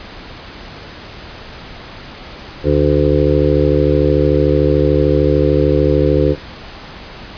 harmonic tone, 73.42 Hz, D2, in tune, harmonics 1 / 2 / 4 / 5 / 6 / 7, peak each -17 / -17 / -17 / -17 / -17 / -17 dBFS, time 2.63-6.36 s, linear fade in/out 50 ms, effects pink hiss -33 dBFS RMS until 7.37 s + resampled to 11025 Hz

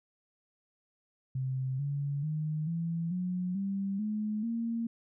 sine tone with pitch steps, 131 / 142.03 / 154 / 166.97 / 181.03 / 196.28 / 212.8 / 230.7 Hz, C3 / C#3 / D#3 / E3 / F#3 / G3 / G#3 / A#3, +2 / +42 / -17 / +23 / -38 / +2 / +42 / -18 cents, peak -30 dBFS, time 1.35-4.87 s, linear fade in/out 5 ms, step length 440 ms, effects none

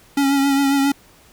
square tone with vibrato, 277.2 Hz, C#4, in tune, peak -15 dBFS, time 0.17-0.92 s, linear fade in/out 5 ms, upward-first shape triangle, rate 7.4 Hz, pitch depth 35 cents each way, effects pink hiss -50 dBFS RMS until 1.32 s

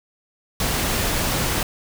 pink noise with amplitude modulation, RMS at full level -21 dBFS, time 0.6-1.63 s, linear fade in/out 2 ms, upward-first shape sine, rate 243 Hz, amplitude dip 25%, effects none

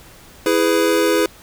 square chord, E major, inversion none, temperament equal with one note detuned, 329.6 / 415.3 / 500.2 Hz, E4 / G#4 / B4, 0 / 0 / +22 cents, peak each -19 dBFS, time 0.46-1.26 s, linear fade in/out 2 ms, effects pink hiss -44 dBFS RMS until 1.42 s

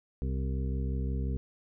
harmonic tone with a mistuned harmonic, 65.7 Hz, C2, 8 cents sharp, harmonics 1 / 2 / 3 / 4 / 6 / 7, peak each -30 / -36 / -40 / -42 / -46 / -47 dBFS, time 0.22-1.37 s, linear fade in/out 0 ms, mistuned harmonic 6, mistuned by -30 cents, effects none

